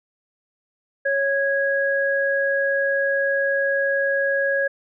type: tone pair together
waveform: sine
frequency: 553 / 1654.8 Hz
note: C#5 / G#6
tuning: -4 / -7 cents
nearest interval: octave + perfect fifth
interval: 1897 cents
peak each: -21 dBFS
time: 1.05-4.68 s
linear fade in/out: 10 ms
effects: none